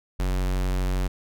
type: tone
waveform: square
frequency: 46.25 Hz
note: F#1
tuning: in tune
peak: -23 dBFS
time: 0.19-1.08 s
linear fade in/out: 10 ms
effects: none